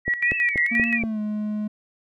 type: tone with tremolo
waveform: sine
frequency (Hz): 1927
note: B6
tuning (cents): -43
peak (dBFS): -18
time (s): 0.05-0.99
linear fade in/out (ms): 50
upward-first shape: square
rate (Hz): 5.7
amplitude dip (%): 70
type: click train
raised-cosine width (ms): 2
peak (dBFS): -15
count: 5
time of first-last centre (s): 0.08-1.037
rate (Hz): 4.18
type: tone with vibrato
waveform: sine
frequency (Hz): 2343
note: D7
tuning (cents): -5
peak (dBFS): -24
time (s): 0.22-1.03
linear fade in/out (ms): 5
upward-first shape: triangle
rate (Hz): 1.9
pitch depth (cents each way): 220
type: tone with pitch glide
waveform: triangle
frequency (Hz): 232 to 211.5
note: A#3 to G#3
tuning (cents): -8 to +32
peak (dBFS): -22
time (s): 0.71-1.68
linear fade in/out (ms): 10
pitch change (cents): -160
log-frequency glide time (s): 0.96-1.2
effects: none